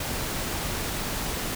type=noise; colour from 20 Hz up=pink; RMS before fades=-30 dBFS; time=0-1.55 s; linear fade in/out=5 ms; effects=none